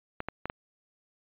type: clicks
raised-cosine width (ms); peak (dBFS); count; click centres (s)
0.5; -18; 4; 0.204 / 0.286 / 0.456 / 0.499
effects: resampled to 8000 Hz